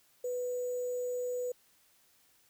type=tone with sample-and-hold; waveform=sine; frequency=495.1 Hz; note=B4; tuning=4 cents sharp; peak=-32 dBFS; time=0.24-1.52 s; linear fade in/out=5 ms; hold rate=7350 Hz; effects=white hiss -67 dBFS RMS until 2.49 s